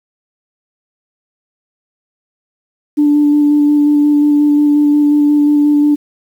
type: tone with vibrato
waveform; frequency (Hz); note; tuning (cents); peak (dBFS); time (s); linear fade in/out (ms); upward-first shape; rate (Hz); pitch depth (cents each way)
sine; 293.7; D4; 0; -6; 2.97-5.96; 20; square; 5.6; 10
effects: tanh soft clip ceiling -2 dBFS + 7-bit